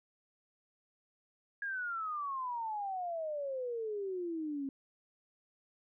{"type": "exponential sweep", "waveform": "sine", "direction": "down", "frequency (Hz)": [1655, 267.8], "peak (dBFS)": -35, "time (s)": [1.62, 4.69], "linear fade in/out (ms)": 2, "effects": []}